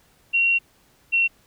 sine tone pair in turn, 2743 / 2724 Hz, F7 / F7, -32 / -44 cents, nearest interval unison, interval 12 cents, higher first, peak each -16 dBFS, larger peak neither, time 0.33-0.59 / 1.12-1.28 s, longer first, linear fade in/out 20 ms, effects pink hiss -59 dBFS RMS until 1.46 s

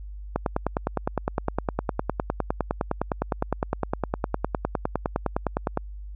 click train, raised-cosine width 1 ms, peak -9 dBFS, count 54, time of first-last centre 0.36-5.774 s, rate 9.79 Hz, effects added 50 Hz sine -35 dBFS peak until 6.15 s

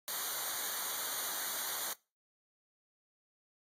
white noise with comb filter, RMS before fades -38 dBFS, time 0.08-1.93 s, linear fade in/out 0 ms, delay 0.38 ms, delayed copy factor -0.95, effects noise-tail reverb RT60 0.3 s tail -23 dB re dry + AAC 48 kbps

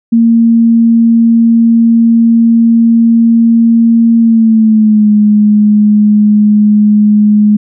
sine tone with pitch glide, 230 to 209.7 Hz, A#3 to G#3, -23 to +17 cents, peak -3 dBFS, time 0.12-7.57 s, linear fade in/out 10 ms, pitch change -160 cents, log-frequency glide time 4.19-5.1 s, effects none

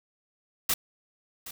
white noise with echo, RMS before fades -25 dBFS, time 0.69-0.74 s, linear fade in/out 5 ms, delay 770 ms, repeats 1, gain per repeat -15 dB, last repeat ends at 1.51 s, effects none

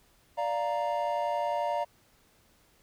triangle chord, Bb major, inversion first, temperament equal, 587.3 / 698.5 / 932.3 Hz, D5 / F5 / Bb5, 0 / 0 / 0 cents, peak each -30 dBFS, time 0.37-1.85 s, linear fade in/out 20 ms, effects pink hiss -64 dBFS RMS until 2.82 s

